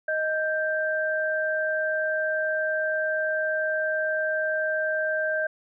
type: tone pair together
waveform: sine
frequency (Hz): 624.2 / 1573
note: D#5 / G6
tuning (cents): +5 / +6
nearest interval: octave + major third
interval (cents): 1601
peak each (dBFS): -26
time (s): 0.08-5.47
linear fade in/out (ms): 5
effects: none